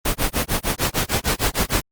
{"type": "noise with tremolo", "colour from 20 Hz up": "pink", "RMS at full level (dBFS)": -18, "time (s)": [0.05, 1.81], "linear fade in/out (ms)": 5, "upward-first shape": "sine", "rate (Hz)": 6.6, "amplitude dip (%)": 100, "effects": ["Opus 24 kbps"]}